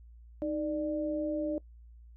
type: tone pair together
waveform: sine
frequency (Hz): 311.1 / 591.7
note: D#4 / D5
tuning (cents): 0 / +13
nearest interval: major seventh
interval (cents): 1113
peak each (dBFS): -32 / -33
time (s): 0.42-1.58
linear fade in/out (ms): 0
effects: noise-tail reverb RT60 0.1 s tail -22 dB re dry + added 58 Hz sine -50 dBFS peak until 2.16 s